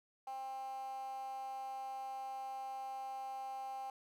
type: tone with high-pass filter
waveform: 15% pulse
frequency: 265.2 Hz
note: C4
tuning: 23 cents sharp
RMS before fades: -44 dBFS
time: 0.27-3.9 s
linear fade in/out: 2 ms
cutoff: 790 Hz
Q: 8.5
effects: none